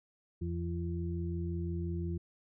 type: harmonic tone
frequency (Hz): 85.7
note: F2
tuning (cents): -32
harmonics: 1 / 2 / 4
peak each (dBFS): -35 / -38 / -41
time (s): 0.41-2.18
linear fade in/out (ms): 10
effects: none